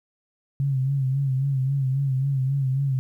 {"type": "tone with vibrato", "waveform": "sine", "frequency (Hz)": 135, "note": "C#3", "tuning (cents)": -45, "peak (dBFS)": -20, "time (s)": [0.6, 2.99], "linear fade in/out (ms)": 0, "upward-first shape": "sine", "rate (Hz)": 3.7, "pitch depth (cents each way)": 66, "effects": ["10-bit"]}